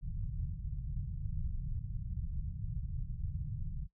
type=low-pass noise; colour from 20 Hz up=pink; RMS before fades=-38 dBFS; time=0.01-3.88 s; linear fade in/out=50 ms; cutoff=160 Hz; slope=48 dB/octave; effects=noise-tail reverb RT60 0.1 s tail -20 dB re dry